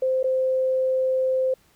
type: tone with dropouts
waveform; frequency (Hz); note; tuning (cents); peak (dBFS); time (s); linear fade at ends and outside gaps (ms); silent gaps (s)
sine; 520; C5; -11; -19; 0.02-1.54; 5; 0.23-0.241
effects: pink hiss -60 dBFS RMS until 1.75 s